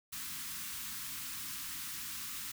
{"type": "band-stop noise", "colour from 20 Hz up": "white", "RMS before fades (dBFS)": -42, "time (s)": [0.12, 2.52], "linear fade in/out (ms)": 10, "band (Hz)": [310, 1000], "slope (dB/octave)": 48, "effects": []}